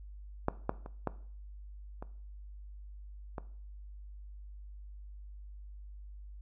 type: clicks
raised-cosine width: 1 ms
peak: -14 / -15 / -30 / -17 / -28 / -24 dBFS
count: 6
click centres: 0.484 / 0.694 / 0.861 / 1.073 / 2.025 / 3.382 s
effects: noise-tail reverb RT60 0.5 s tail -17 dB re dry + added 50 Hz sine -45 dBFS peak until 6.41 s